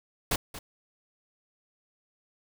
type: noise with echo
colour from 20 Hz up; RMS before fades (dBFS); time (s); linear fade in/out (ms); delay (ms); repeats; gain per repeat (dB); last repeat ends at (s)
pink; -26; 0.31-0.36; 5; 230; 1; -14; 0.59
effects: none